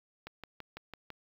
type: click train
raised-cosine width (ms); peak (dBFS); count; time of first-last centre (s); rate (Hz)
0.3; -27; 6; 0.27-1.103; 6
effects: 9-bit